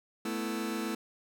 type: chord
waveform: sawtooth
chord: A suspended second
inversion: none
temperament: just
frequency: 220 / 247.5 / 330 Hz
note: A3 / B3 / E4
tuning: 0 / +4 / +2 cents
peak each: -31 / -35 / -32 dBFS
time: 0.25-0.95 s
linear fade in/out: 5 ms
effects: none